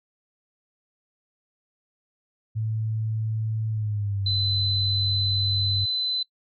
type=tone with pitch glide; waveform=sine; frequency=110 to 98 Hz; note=A2 to G2; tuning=0 to 0 cents; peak=-24 dBFS; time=2.55-5.86 s; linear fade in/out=20 ms; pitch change=-200 cents; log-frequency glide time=3.7-4.24 s
type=tone; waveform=sine; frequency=4029 Hz; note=B7; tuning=34 cents sharp; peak=-23 dBFS; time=4.26-6.23 s; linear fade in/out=5 ms
effects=noise-tail reverb RT60 0.1 s tail -24 dB re dry